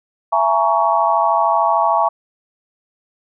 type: chord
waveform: sine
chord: A# half-diminished seventh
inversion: second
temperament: just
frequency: 671.3 / 839.1 / 932.3 / 1118.8 Hz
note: E5 / G#5 / A#5 / C#6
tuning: +31 / +18 / 0 / +16 cents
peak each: -18 dBFS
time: 0.32-2.09 s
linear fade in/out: 10 ms
effects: none